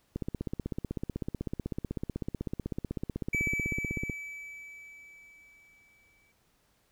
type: click train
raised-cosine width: 3 ms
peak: -20 dBFS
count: 64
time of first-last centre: 0.16-4.098 s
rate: 16 Hz
type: tone with exponential decay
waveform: triangle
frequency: 2300 Hz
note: D7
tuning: 37 cents flat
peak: -25 dBFS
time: 3.33-6.32 s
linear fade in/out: 5 ms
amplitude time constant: 650 ms
effects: pink hiss -70 dBFS RMS until 6.91 s